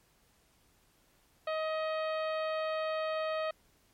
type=harmonic tone; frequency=630 Hz; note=D#5; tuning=21 cents sharp; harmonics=1 / 2 / 3 / 4 / 5 / 6 / 7; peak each=-32 / -38 / -44 / -46 / -49 / -52 / -53 dBFS; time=1.47-3.51 s; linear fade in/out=5 ms; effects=pink hiss -68 dBFS RMS until 3.93 s + MP3 64 kbps